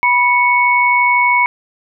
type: tone pair together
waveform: sine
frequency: 978.8 / 2217 Hz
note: B5 / C#7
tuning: -16 / 0 cents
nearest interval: octave + major second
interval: 1416 cents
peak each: -12 dBFS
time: 0.03-1.46 s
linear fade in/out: 0 ms
effects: none